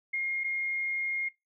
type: tone pair in turn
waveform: sine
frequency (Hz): 2136 / 2136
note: C7 / C7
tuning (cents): +35 / +35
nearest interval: unison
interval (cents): 0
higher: neither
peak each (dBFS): -28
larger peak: neither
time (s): 0.13-0.44 / 0.44-1.29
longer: second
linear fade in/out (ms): 10
effects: noise-tail reverb RT60 0.2 s tail -21 dB re dry